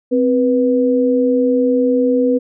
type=tone pair together; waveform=sine; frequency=260 / 490 Hz; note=C4 / B4; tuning=-11 / -14 cents; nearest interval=major seventh; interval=1097 cents; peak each=-14 dBFS; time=0.11-2.39 s; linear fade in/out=20 ms; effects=none